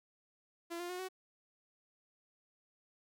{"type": "tone with pitch steps", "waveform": "sawtooth", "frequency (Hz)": [340, 351, 362.3, 374], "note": ["F4", "F4", "F#4", "F#4"], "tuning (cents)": [-46, 9, -36, 19], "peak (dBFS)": -36, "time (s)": [0.7, 1.088], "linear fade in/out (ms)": 20, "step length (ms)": 97, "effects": []}